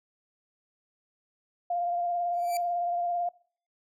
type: tone with vibrato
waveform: sine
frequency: 698.5 Hz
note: F5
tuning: in tune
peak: -26 dBFS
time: 1.7-3.29 s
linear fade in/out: 5 ms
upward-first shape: sine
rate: 18 Hz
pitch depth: 23 cents each way
type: tone with exponential growth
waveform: 10% pulse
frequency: 2327 Hz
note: D7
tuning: 17 cents flat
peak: -24 dBFS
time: 2.33-2.57 s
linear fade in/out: 1 ms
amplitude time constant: 51 ms
effects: noise-tail reverb RT60 0.5 s tail -24 dB re dry